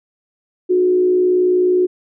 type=tone with frequency modulation; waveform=sine; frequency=363.5 Hz; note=F#4; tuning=31 cents flat; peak=-11 dBFS; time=0.69-1.87 s; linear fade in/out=20 ms; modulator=59 Hz; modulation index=0.37; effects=none